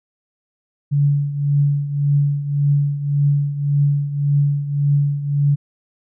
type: tone with tremolo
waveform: sine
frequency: 143.3 Hz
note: D3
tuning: 42 cents flat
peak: -11 dBFS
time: 0.91-5.56 s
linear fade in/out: 20 ms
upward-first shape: triangle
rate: 1.8 Hz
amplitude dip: 75%
effects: none